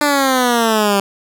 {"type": "exponential sweep", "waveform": "10% pulse", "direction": "down", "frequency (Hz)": [297.5, 196], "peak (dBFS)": -4, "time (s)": [0.01, 1], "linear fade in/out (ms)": 2, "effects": []}